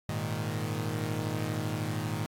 sawtooth chord, Ab suspended second, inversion none, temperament equal, 103.83 / 116.54 / 155.56 Hz, Ab2 / Bb2 / Eb3, 0 / 0 / 0 cents, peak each -31 dBFS, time 0.09-2.26 s, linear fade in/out 0 ms, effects AAC 64 kbps

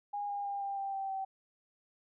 sine tone with pitch steps, 818 / 810 / 802.1 / 794.3 / 786.5 / 778.8 / 771.2 Hz, G#5 / G#5 / G5 / G5 / G5 / G5 / G5, -26 / -43 / +40 / +23 / +6 / -12 / -28 cents, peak -34 dBFS, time 0.13-1.25 s, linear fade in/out 10 ms, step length 160 ms, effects none

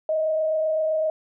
sine tone with frequency modulation, 629 Hz, D#5, 19 cents sharp, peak -20 dBFS, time 0.09-1.1 s, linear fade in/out 2 ms, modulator 27.8 Hz, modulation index 0.39, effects none

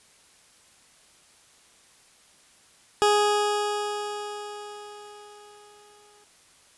20% pulse tone with exponential decay, 415.3 Hz, G#4, in tune, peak -12 dBFS, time 3.02-6.24 s, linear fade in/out 0 ms, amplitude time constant 700 ms, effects white hiss -57 dBFS RMS until 6.77 s + resampled to 24000 Hz

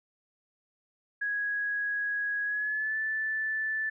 sine tone with pitch glide, 1661.2 to 1754.9 Hz, G#6 to A6, 0 to -5 cents, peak -28 dBFS, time 1.21-3.9 s, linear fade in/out 10 ms, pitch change +95 cents, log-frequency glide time 2.44-2.97 s, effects none

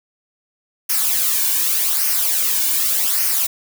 blue noise with flanger, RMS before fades -18 dBFS, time 0.89-3.47 s, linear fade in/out 10 ms, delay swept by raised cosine 0.26 to 1.56 ms, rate 0.85 Hz, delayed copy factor -0.6, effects none

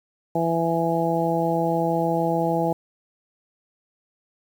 harmonic tone, 166.4 Hz, E3, 17 cents sharp, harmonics 1 / 2 / 3 / 4 / 5, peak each -26 / -26 / -26 / -26 / -26 dBFS, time 0.35-2.73 s, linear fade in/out 5 ms, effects 8-bit

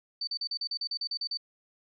sine tone bursts, 4572 Hz, D8, 47 cents flat, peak -30 dBFS, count 12, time 0.21-1.373 s, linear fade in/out 5 ms, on 63 ms, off 37 ms, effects none

